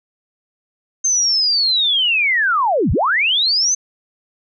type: linear two-way sweep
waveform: sine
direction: down then up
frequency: 6320 to 47.97 to 6320 Hz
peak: -13 dBFS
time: 1.04-3.75 s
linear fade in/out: 10 ms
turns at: 2.92 s
effects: none